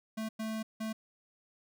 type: tone bursts at uneven times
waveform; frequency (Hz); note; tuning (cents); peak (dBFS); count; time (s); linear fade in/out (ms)
square; 220; A3; 0; -35; 3; 0.17-0.29 / 0.39-0.63 / 0.8-0.93; 10
effects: none